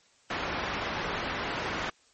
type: low-pass noise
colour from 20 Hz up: white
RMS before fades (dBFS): -33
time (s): 0.3-1.9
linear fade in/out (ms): 5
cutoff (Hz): 1900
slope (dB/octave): 12
effects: white hiss -63 dBFS RMS until 2.13 s + MP3 32 kbps